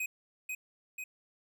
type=tone with echo; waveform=square; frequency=2513 Hz; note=D#7; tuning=17 cents sharp; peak=-33 dBFS; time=0-0.06 s; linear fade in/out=5 ms; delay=490 ms; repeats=2; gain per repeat=-3 dB; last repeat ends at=1.04 s; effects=none